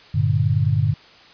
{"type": "chord", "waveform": "sine", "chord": "G minor", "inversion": "none", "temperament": "equal", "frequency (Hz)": [98, 116.54, 146.83], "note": ["G2", "Bb2", "D3"], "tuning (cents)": [0, 0, 0], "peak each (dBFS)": -20, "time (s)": [0.14, 0.94], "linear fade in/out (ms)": 10, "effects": ["white hiss -47 dBFS RMS until 1.33 s", "resampled to 11025 Hz"]}